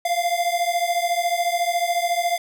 square beating tone pair, 689 / 703 Hz, F5 / F5, -24 / +11 cents, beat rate 14 Hz, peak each -23 / -24 dBFS, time 0.05-2.38 s, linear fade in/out 5 ms, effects none

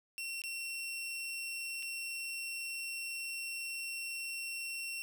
sawtooth tone with dropouts, 2722 Hz, F7, 45 cents flat, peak -35 dBFS, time 0.18-5.02 s, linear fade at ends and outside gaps 0 ms, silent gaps 0.418-0.438 / 1.825-1.828 s, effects none

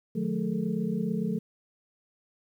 sine tone cluster, 151 / 180.1 / 217.4 / 424.8 / 451.8 Hz, D3 / F#3 / A3 / G#4 / A4, +48 / -46 / -21 / +39 / +46 cents, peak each -37 / -30 / -30 / -38 / -39 dBFS, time 0.15-1.39 s, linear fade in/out 10 ms, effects 10-bit

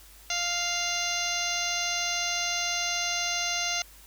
harmonic tone with a mistuned harmonic, 698.5 Hz, F5, in tune, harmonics 1 / 2 / 3 / 4 / 5 / 6 / 7 / 8 / 9, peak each -36 / -37 / -34 / -34 / -37 / -36 / -38 / -37 / -33 dBFS, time 0.3-3.82 s, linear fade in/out 2 ms, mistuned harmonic 6, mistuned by -28 cents, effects added 50 Hz sine -53 dBFS peak until 4.06 s + white hiss -53 dBFS RMS until 4.06 s

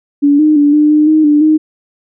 sine tone with pitch steps, 286.5 / 305.9 / 290.2 / 300.1 / 302.7 / 311.4 / 296 / 310.1 Hz, D4 / D#4 / D4 / D4 / D#4 / D#4 / D4 / D#4, -43 / -29 / -21 / +38 / -48 / +2 / +14 / -6 cents, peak -5 dBFS, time 0.22-1.58 s, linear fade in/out 20 ms, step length 170 ms, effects none

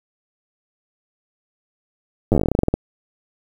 slowing click train, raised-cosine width 2 ms, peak -3 dBFS, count 17, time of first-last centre 2.32-2.74 s, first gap 9 ms, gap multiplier 1.13, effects 7-bit

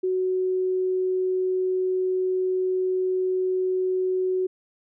sine tone, 371.3 Hz, F#4, 6 cents sharp, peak -21 dBFS, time 0.03-4.47 s, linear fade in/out 10 ms, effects none

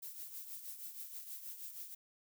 violet noise with tremolo, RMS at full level -45 dBFS, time 0.02-1.95 s, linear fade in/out 10 ms, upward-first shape triangle, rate 6.3 Hz, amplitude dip 65%, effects none

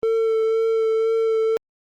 triangle tone with vibrato, 447.2 Hz, A4, 28 cents sharp, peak -15 dBFS, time 0.03-1.57 s, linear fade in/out 0 ms, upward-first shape sine, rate 2 Hz, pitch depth 14 cents each way, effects Opus 32 kbps

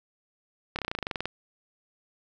slowing click train, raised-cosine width 0.3 ms, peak -14 dBFS, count 14, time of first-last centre 0.76-1.256 s, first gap 28 ms, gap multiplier 1.05, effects none

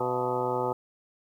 harmonic tone with a mistuned harmonic, 124.9 Hz, B2, 20 cents sharp, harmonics 1 / 2 / 3 / 4 / 5 / 6 / 7 / 8 / 9 / 10, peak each -38 / -39 / -32 / -31 / -38 / -38 / -31 / -40 / -42 / -37 dBFS, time 0-0.73 s, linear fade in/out 5 ms, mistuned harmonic 6, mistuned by -82 cents, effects 10-bit

